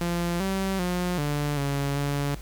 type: tone with pitch steps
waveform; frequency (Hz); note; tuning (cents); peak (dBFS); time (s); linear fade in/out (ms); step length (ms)
sawtooth; 172.5 / 192.4 / 178.7 / 146.3 / 140.5 / 142.5; F3 / G3 / F3 / D3 / C#3 / C#3; -21 / -32 / +40 / -6 / +24 / +48; -21; 0.01-2.35; 2; 390
effects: added 50 Hz sine -37 dBFS peak until 2.41 s + pink hiss -48 dBFS RMS until 2.41 s